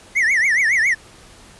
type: tone with vibrato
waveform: triangle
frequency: 1975.5 Hz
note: B6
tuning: in tune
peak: -12 dBFS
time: 0.15-0.95 s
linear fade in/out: 20 ms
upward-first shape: triangle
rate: 7.2 Hz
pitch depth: 250 cents each way
effects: pink hiss -45 dBFS RMS until 1.59 s + resampled to 24000 Hz